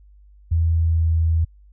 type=tone with pitch glide; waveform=sine; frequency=82.41 to 81.56 Hz; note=E2 to E2; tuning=0 to -18 cents; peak=-15 dBFS; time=0.51-1.45 s; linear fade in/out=10 ms; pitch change=-18 cents; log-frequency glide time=0.71-1.16 s; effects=added 50 Hz sine -46 dBFS peak until 1.72 s